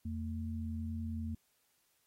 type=tone pair together; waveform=sine; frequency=85 / 225.5 Hz; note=F2 / A3; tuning=-46 / +43 cents; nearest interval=octave + perfect fourth; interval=1689 cents; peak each=-38 / -40 dBFS; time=0.05-1.35 s; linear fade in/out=5 ms; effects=white hiss -75 dBFS RMS until 2.06 s + AAC 48 kbps